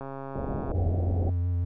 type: click train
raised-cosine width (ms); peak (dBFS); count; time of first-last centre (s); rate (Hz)
1; -24; 97; 0.01-0.716; 136
type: low-pass noise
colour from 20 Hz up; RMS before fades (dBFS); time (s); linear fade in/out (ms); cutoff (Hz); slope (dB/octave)
pink; -32; 0.35-1.3; 5; 780; 96
type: tone with vibrato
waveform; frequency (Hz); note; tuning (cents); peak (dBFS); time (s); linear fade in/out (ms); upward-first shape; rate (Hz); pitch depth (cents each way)
triangle; 88.1; F2; +16; -22; 0.74-1.65; 10; sine; 5.7; 24
effects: none